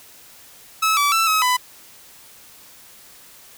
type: tone with pitch steps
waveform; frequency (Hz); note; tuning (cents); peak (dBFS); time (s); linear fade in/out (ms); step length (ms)
sawtooth; 1297 / 1152 / 1330 / 1279 / 999; E6 / D6 / E6 / D#6 / B5; -28 / -34 / +15 / +47 / +20; -12; 0.82-1.57; 10; 150
effects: white hiss -46 dBFS RMS until 3.57 s